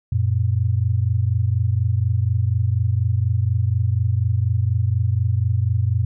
sine tone pair together, 92.41 / 116.54 Hz, F#2 / A#2, -2 / 0 cents, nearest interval major third, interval 402 cents, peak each -19 dBFS, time 0.12-6.05 s, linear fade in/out 5 ms, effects none

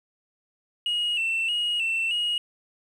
sine tone with vibrato, 2783 Hz, F7, 7 cents flat, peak -21 dBFS, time 0.86-2.38 s, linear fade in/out 2 ms, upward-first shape square, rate 1.6 Hz, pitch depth 62 cents each way, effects tanh soft clip ceiling -21 dBFS + 9-bit

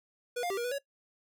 square tone with pitch steps, 487.4 / 704 / 390.9 / 475.4 / 492.3 / 559 Hz, B4 / F5 / G4 / A#4 / B4 / C#5, -23 / +14 / -5 / +34 / -6 / +14 cents, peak -32 dBFS, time 0.36-0.786 s, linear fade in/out 10 ms, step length 71 ms, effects noise-tail reverb RT60 0.1 s tail -19 dB re dry

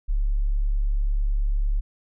sine tone, 35.47 Hz, C#1, 41 cents sharp, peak -19 dBFS, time 0.08-1.81 s, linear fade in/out 20 ms, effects none

